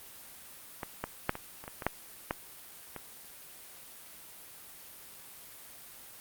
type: clicks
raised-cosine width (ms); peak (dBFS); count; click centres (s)
0.5; -20 / -17 / -11 / -23 / -29 / -25 / -23 / -11 / -15 / -23; 10; 0.832 / 1.04 / 1.294 / 1.354 / 1.64 / 1.679 / 1.822 / 1.866 / 2.309 / 2.963
effects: white hiss -50 dBFS RMS until 6.2 s + Opus 32 kbps